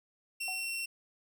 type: tone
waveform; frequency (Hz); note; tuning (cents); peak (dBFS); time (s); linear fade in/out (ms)
sawtooth; 2719; F7; -47; -31; 0.4-0.86; 10
type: tone with exponential decay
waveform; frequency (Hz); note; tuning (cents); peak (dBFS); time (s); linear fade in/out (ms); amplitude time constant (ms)
sine; 748; F#5; +19; -38; 0.48-0.72; 1; 52
effects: none